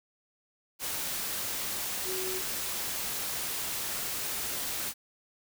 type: tone in noise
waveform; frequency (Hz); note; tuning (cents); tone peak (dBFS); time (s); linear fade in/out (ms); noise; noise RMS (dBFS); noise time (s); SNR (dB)
sine; 373.6; F#4; +17; -35; 2.04-2.42; 50; white; -34; 0.79-4.94; -4
effects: none